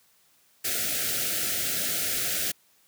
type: band-stop noise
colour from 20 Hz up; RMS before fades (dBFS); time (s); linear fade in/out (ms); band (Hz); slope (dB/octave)
white; -28; 0.64-2.52; 10; 750 to 1300; 96
effects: white hiss -63 dBFS RMS until 2.87 s + high-pass 80 Hz 12 dB/octave